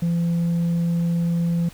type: tone with tanh clipping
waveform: sine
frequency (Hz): 170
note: F3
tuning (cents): -46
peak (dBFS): -19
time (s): 0.02-1.69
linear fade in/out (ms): 5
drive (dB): 2
effects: pink hiss -46 dBFS RMS until 1.73 s